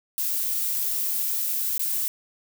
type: noise with dropouts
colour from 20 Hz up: violet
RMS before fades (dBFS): -26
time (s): 0.18-2.08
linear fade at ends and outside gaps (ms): 0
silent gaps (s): 1.779-1.794
effects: none